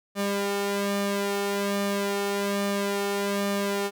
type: tone with flanger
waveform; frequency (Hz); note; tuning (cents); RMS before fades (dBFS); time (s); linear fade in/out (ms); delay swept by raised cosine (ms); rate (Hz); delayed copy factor
sawtooth; 200.6; G3; +40; -27; 0.15-3.91; 50; 1.7 to 2.24; 1.2; +0.75
effects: none